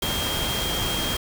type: tone in noise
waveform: sine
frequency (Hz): 3221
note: G7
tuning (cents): +46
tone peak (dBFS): -28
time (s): 0.02-1.17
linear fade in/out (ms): 5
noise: pink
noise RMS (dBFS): -27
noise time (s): 0.02-1.17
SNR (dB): -4
effects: none